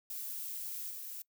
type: noise with level steps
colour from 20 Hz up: violet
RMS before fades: -41 / -44 dBFS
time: 0.1-1.22 s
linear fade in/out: 2 ms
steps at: 0.9 s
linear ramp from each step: 10 ms
effects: noise-tail reverb RT60 0.1 s tail -23 dB re dry